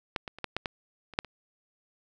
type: clicks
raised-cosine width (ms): 0.3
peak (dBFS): -13 / -21 / -28 / -15 / -13 / -15 / -30 / -8 / -28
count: 9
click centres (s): 0.162 / 0.278 / 0.386 / 0.443 / 0.566 / 0.658 / 1.137 / 1.189 / 1.247
effects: none